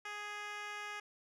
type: tone with band-pass filter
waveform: 10% pulse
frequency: 415.3 Hz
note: G#4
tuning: in tune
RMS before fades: -44 dBFS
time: 0.05-1 s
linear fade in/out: 5 ms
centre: 2100 Hz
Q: 0.68
effects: none